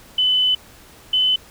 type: tone pair in turn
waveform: sine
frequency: 3013 / 3025 Hz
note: F#7 / F#7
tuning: +31 / +38 cents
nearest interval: unison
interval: 7 cents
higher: second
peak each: -14 dBFS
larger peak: neither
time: 0.18-0.55 / 1.13-1.36 s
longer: first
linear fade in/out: 5 ms
effects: pink hiss -46 dBFS RMS until 1.5 s